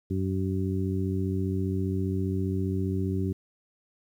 harmonic tone, 95 Hz, F#2, 46 cents sharp, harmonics 1 / 2 / 3 / 4, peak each -28 / -31 / -33 / -34 dBFS, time 0.1-3.33 s, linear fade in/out 10 ms, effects 10-bit

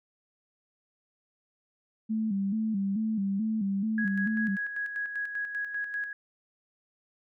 sine tone with vibrato, 207.7 Hz, G#3, in tune, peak -26 dBFS, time 2.09-4.57 s, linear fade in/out 20 ms, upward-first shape square, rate 2.3 Hz, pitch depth 96 cents each way
sine tone with tremolo, 1661.2 Hz, G#6, in tune, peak -29 dBFS, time 3.98-6.13 s, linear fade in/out 2 ms, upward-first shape square, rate 5.1 Hz, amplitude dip 50%
effects none

